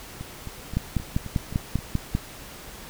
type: two click trains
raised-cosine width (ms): 5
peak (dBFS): -10 / -22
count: 8 / 7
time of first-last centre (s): 0.77-2.151 / 0.21-1.789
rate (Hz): 5.07 / 3.8
effects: pink hiss -42 dBFS RMS until 2.89 s